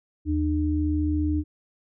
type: tone pair together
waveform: sine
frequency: 79.73 / 302.4 Hz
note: D#2 / D#4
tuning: +43 / -49 cents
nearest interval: octave + major seventh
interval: 2308 cents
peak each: -24 / -24 dBFS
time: 0.25-1.44 s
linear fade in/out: 50 ms
effects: none